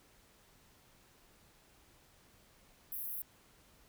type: high-pass noise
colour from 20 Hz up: pink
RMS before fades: -41 dBFS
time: 2.92-3.22 s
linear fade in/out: 2 ms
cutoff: 11000 Hz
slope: 96 dB/octave
effects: pink hiss -65 dBFS RMS until 3.88 s